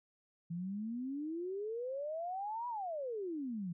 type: exponential two-way sweep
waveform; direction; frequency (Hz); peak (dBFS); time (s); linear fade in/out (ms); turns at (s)
sine; up then down; 164.81 to 987.8 to 164.81; -37; 0.5-3.73; 10; 2.68
effects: none